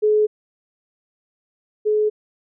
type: tone pair in turn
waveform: sine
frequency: 425.4 / 425.4 Hz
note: G#4 / G#4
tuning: +42 / +42 cents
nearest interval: unison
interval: 0 cents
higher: neither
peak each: -13 / -15 dBFS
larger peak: first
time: 0.02-0.27 / 1.85-2.1 s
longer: neither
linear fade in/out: 20 ms
effects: none